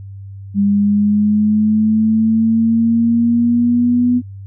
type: linear sweep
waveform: sine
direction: up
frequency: 200 to 246.7 Hz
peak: -10 dBFS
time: 0.54-4.22 s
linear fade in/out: 50 ms
effects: added 98 Hz sine -29 dBFS peak until 4.46 s